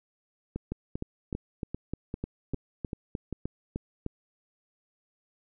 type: two click trains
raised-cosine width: 3 ms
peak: -19 / -20 dBFS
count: 12 / 8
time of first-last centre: 0.72-4.063 / 0.56-3.327 s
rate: 3.29 / 2.53 Hz
effects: none